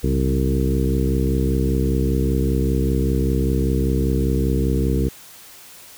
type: harmonic tone with a mistuned harmonic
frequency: 65.1 Hz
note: C2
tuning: 8 cents flat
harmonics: 1 / 2 / 3 / 4 / 5 / 6 / 7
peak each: -20 / -23 / -25 / -26 / -27 / -28 / -28 dBFS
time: 0.03-5.09 s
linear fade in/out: 10 ms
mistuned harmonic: 2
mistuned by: +67 cents
effects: white hiss -43 dBFS RMS until 5.97 s

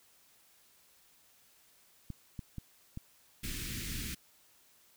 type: clicks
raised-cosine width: 5 ms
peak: -28 dBFS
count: 4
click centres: 2.103 / 2.392 / 2.583 / 2.974 s
type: band-stop noise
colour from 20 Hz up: pink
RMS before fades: -39 dBFS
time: 3.43-4.15 s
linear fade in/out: 10 ms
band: 310 to 1800 Hz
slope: 24 dB/octave
effects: white hiss -65 dBFS RMS until 4.96 s

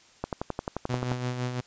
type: click train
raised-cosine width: 1 ms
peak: -15 dBFS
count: 11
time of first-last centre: 0.24-1.117 s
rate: 11.4 Hz
type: tone with tremolo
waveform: sawtooth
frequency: 124.6 Hz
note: B2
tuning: 16 cents sharp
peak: -23 dBFS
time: 0.89-1.61 s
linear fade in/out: 10 ms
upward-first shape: sine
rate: 5.9 Hz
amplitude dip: 50%
effects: white hiss -57 dBFS RMS until 1.66 s + resampled to 16000 Hz

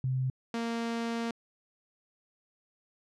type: tone pair in turn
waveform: sine / sawtooth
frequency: 130 / 231.6 Hz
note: C3 / A#3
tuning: -11 / -11 cents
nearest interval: minor seventh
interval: 1000 cents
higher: second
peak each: -27 dBFS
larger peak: neither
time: 0.04-0.3 / 0.54-1.31 s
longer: second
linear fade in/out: 2 ms
effects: low-pass 6000 Hz 12 dB/octave

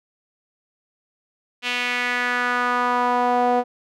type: tone with band-pass filter sweep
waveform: sawtooth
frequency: 245.7 Hz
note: B3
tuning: 9 cents flat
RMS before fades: -21 dBFS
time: 1.62-3.64 s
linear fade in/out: 50 ms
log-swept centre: 2800 to 640 Hz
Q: 2.6
effects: none

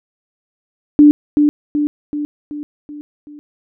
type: tone with echo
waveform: sine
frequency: 295.1 Hz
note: D4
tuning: 8 cents sharp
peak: -3 dBFS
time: 0.99-1.11 s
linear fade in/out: 0 ms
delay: 380 ms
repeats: 6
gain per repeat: -5 dB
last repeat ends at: 3.39 s
effects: none

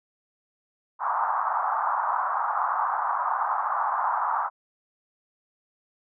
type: band-pass noise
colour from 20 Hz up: pink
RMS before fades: -26 dBFS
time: 0.99-4.5 s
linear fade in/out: 50 ms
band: 790 to 1300 Hz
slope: 48 dB/octave
effects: none

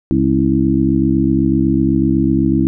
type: harmonic tone with a mistuned harmonic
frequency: 68 Hz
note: C#2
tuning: 33 cents flat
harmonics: 1 / 2 / 3 / 4 / 5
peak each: -22 / -19 / -17 / -16 / -16 dBFS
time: 0.11-2.67 s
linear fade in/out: 0 ms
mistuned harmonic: 5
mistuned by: -73 cents
effects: none

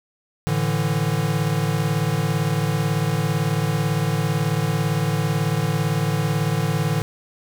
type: chord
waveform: square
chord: A suspended fourth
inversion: none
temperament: equal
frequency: 110 / 146.83 / 164.81 Hz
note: A2 / D3 / E3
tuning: 0 / 0 / 0 cents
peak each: -26 / -23 / -25 dBFS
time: 0.47-7.02 s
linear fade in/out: 0 ms
effects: none

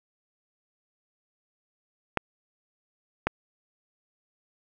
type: clicks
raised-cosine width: 0.5 ms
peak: -8 dBFS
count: 2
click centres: 2.173 / 3.27 s
effects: none

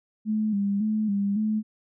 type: tone with vibrato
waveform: sine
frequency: 207.7 Hz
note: G#3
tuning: in tune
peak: -22 dBFS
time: 0.25-1.63 s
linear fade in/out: 50 ms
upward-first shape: square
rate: 1.8 Hz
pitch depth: 63 cents each way
effects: none

